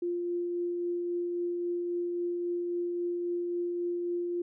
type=tone with tremolo; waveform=sine; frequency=349.2 Hz; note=F4; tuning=in tune; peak=-28 dBFS; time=0.02-4.42 s; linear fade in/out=5 ms; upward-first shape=triangle; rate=3.7 Hz; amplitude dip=25%; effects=none